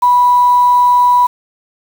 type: tone with quantisation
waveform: sine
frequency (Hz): 982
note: B5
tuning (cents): -10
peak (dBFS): -6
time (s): 0.02-1.27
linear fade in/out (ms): 10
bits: 5
effects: none